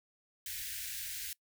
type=band-stop noise; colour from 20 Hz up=white; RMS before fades=-41 dBFS; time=0.46-1.33 s; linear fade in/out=2 ms; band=110 to 1500 Hz; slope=96 dB/octave; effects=noise-tail reverb RT60 0.1 s tail -23 dB re dry